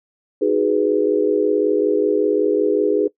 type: chord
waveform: sine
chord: G# minor seventh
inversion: second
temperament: equal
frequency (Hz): 311.1 / 370 / 415.3 / 493.9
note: D#4 / F#4 / G#4 / B4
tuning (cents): 0 / 0 / 0 / 0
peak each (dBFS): -21 / -23 / -17 / -21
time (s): 0.41-3.08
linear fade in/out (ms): 10
effects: noise-tail reverb RT60 0.1 s tail -20 dB re dry